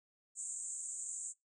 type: band-pass noise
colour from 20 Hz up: pink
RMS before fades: -43 dBFS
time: 0.35-1.34 s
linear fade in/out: 50 ms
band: 7000 to 8400 Hz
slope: 96 dB/octave
effects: noise-tail reverb RT60 0.2 s tail -25 dB re dry